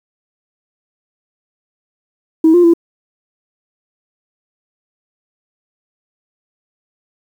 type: tone with pitch steps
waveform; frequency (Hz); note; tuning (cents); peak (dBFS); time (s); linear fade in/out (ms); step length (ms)
sine; 320.8 / 351.3 / 337.3; E4 / F4 / E4; -47 / +10 / +40; -4; 2.44-2.737; 5; 99
effects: tanh soft clip ceiling -2 dBFS + 7-bit